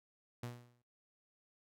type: tone with exponential decay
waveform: sawtooth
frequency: 120.7 Hz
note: B2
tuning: 39 cents flat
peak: -36 dBFS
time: 0.43-0.82 s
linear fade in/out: 5 ms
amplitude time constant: 84 ms
effects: noise-tail reverb RT60 0.2 s tail -17 dB re dry + AAC 48 kbps